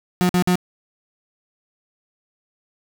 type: tone bursts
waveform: 35% pulse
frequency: 179.9 Hz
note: F#3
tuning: 48 cents flat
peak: -13 dBFS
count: 3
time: 0.21-0.556 s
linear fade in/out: 0 ms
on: 82 ms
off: 50 ms
effects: none